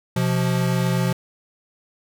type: tone pair together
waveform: square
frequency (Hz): 126.54 / 174.61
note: B2 / F3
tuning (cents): +43 / 0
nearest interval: tritone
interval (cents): 557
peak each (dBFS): -22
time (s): 0.16-1.13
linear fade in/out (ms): 5
effects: none